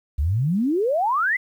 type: exponential sweep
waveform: sine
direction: up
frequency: 65.5 to 2093 Hz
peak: -18 dBFS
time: 0.18-1.37 s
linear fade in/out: 10 ms
effects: 9-bit